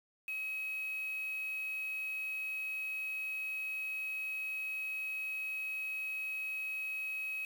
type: tone with quantisation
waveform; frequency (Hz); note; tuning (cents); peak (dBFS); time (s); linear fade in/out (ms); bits
sine; 2556; D#7; +46; -36; 0.28-7.45; 2; 8
effects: none